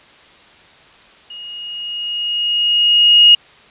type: tone with level ramp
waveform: sine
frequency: 2870 Hz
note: F7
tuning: 47 cents sharp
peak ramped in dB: -30 to -3 dBFS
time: 1.3-3.35 s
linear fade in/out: 5 ms
effects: white hiss -45 dBFS RMS until 3.7 s + resampled to 8000 Hz